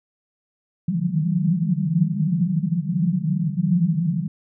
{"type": "band-pass noise", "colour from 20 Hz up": "white", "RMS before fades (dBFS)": -21, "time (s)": [0.88, 4.28], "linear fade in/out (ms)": 5, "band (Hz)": [150, 190], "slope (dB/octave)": 96, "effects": []}